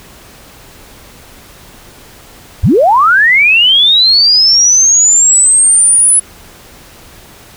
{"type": "linear sweep", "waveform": "sine", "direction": "up", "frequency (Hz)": [51.9, 10190], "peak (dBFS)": -4, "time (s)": [2.63, 6.2], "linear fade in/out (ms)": 10, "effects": ["pink hiss -37 dBFS RMS until 7.56 s"]}